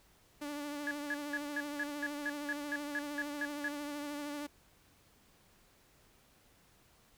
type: tone with vibrato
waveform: sawtooth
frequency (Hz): 291.4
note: D4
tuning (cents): -13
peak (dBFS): -35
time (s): 0.41-4.47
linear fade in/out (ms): 10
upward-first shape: triangle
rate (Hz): 13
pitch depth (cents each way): 39
type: tone bursts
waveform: sine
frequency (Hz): 1691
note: G#6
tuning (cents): +31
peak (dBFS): -33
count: 13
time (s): 0.87-3.683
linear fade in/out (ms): 2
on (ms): 41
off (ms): 190
effects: pink hiss -66 dBFS RMS until 7.17 s